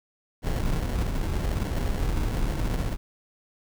brown noise with sample-and-hold, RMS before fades -26 dBFS, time 0.42-2.97 s, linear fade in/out 50 ms, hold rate 1225 Hz, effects none

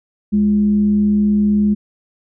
sine tone with frequency modulation, 207.7 Hz, G#3, in tune, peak -11 dBFS, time 0.32-1.75 s, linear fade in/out 20 ms, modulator 139 Hz, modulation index 0.24, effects none

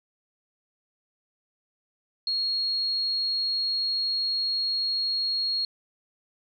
sine tone, 4293 Hz, C8, 44 cents sharp, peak -24 dBFS, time 2.27-5.65 s, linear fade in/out 2 ms, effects none

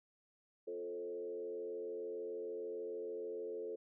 sine tone with frequency modulation, 440.9 Hz, A4, 4 cents sharp, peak -40 dBFS, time 0.67-3.76 s, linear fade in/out 10 ms, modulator 86.6 Hz, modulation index 0.88, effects none

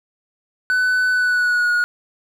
triangle tone with pitch glide, 1500 to 1446.4 Hz, F#6 to F#6, +23 to -40 cents, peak -13 dBFS, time 0.7-1.84 s, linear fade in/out 0 ms, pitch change -63 cents, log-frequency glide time 1.12-1.72 s, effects none

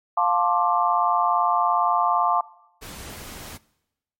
sine chord, D minor seventh, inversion first, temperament just, 704.8 / 881 / 1057.2 / 1174.7 Hz, F5 / A5 / C6 / D6, +16 / +2 / +18 / 0 cents, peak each -23 dBFS, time 0.17-2.41 s, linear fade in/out 5 ms
pink noise, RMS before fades -38 dBFS, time 2.81-3.58 s, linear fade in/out 20 ms
effects noise-tail reverb RT60 0.9 s tail -21 dB re dry + MP3 64 kbps

